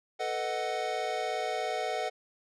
square chord, B dominant seventh, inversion third, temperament equal with one note detuned, 440 / 496.7 / 622.3 / 740 Hz, A4 / B4 / D#5 / F#5, 0 / +10 / 0 / 0 cents, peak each -38 / -39 / -37 / -34 dBFS, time 0.19-2.1 s, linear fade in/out 20 ms, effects low-pass 6000 Hz 12 dB/octave

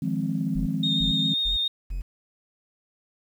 sine chord, F minor seventh, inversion third, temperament equal with one note detuned, 156.83 / 174.61 / 207.7 / 261.6 Hz, Eb3 / F3 / Ab3 / C4, +14 / 0 / 0 / 0 cents, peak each -29 dBFS, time 0.02-1.34 s, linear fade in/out 5 ms
triangle tone bursts, 44.2 Hz, F1, 22 cents sharp, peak -25 dBFS, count 4, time 0.55-2.02 s, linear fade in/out 10 ms, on 120 ms, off 330 ms
sine tone with vibrato, 3684 Hz, A#7, 21 cents flat, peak -22 dBFS, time 0.83-1.68 s, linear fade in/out 5 ms, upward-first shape sine, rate 7.4 Hz, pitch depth 16 cents each way
effects tanh soft clip ceiling -13 dBFS + 9-bit

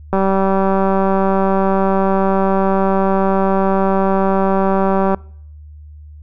click train, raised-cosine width 1 ms, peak -3 dBFS, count 969, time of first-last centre 0.13-5.146 s, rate 193 Hz, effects noise-tail reverb RT60 0.6 s tail -24 dB re dry + added 75 Hz sine -34 dBFS peak until 6.22 s

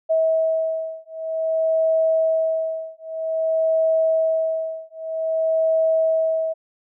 sine beating tone pair, 644 / 644.52 Hz, E5 / E5, -41 / -39 cents, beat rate 0.52 Hz, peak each -21 dBFS, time 0.09-6.54 s, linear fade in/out 20 ms, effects none

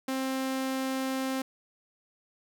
sawtooth tone, 264.1 Hz, C4, 16 cents sharp, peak -25 dBFS, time 0.08-1.42 s, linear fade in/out 5 ms, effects none

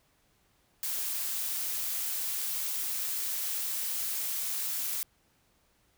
blue noise, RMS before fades -33 dBFS, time 0.83-5.03 s, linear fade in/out 0 ms, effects pink hiss -69 dBFS RMS until 5.97 s

